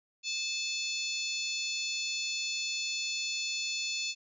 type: harmonic tone with a mistuned harmonic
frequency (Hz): 870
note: A5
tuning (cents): -20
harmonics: 3 / 4 / 5 / 6 / 7 / 8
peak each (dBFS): -36 / -39 / -37 / -43 / -44 / -41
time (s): 0.23-4.15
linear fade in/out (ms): 50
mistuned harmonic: 4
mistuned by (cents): +18
effects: none